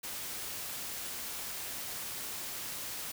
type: noise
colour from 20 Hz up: white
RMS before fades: -40 dBFS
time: 0.03-3.12 s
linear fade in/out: 10 ms
effects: none